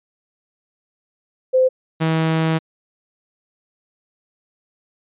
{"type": "tone pair in turn", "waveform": ["sine", "sawtooth"], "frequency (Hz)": [516, 160.94], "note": ["C5", "E3"], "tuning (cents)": [-24, -41], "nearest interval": "octave + minor sixth", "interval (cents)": 2017, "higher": "first", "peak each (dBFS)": [-11, -12], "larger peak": "first", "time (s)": [[1.53, 1.69], [2, 2.59]], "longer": "second", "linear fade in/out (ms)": 20, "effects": ["resampled to 8000 Hz"]}